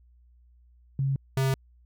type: tone pair in turn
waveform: sine / square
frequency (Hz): 136.3 / 133.65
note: C#3 / C3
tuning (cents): -29 / +37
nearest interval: unison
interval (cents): 34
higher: first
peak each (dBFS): -23 / -23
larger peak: neither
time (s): 0.99-1.16 / 1.37-1.54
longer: neither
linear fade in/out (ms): 2
effects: added 60 Hz sine -55 dBFS peak until 1.85 s